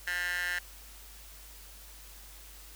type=tone with high-pass filter; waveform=15% pulse; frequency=177.4 Hz; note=F3; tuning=27 cents sharp; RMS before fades=-33 dBFS; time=0.07-0.59 s; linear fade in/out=5 ms; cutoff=1700 Hz; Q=4.3; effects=added 50 Hz sine -51 dBFS peak until 2.75 s + white hiss -52 dBFS RMS until 2.75 s